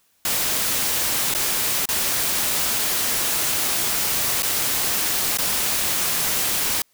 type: noise with dropouts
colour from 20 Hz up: white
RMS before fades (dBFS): -22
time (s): 0.25-6.82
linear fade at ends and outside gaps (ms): 2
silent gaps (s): 1.34-1.348 / 1.856-1.888 / 4.423-4.43 / 5.373-5.385
effects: white hiss -63 dBFS RMS until 6.93 s